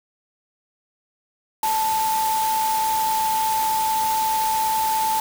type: tone in noise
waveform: sine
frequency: 880 Hz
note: A5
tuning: in tune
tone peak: -19 dBFS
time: 1.63-5.2 s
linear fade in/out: 2 ms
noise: white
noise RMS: -29 dBFS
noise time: 1.63-5.2 s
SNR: +7 dB
effects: none